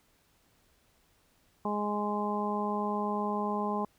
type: harmonic tone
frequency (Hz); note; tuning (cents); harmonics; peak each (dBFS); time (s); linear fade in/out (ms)
207.7; G#3; 0; 1 / 2 / 3 / 4 / 5; -33 / -36 / -39 / -35 / -35; 1.65-3.85; 2
effects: pink hiss -68 dBFS RMS until 3.98 s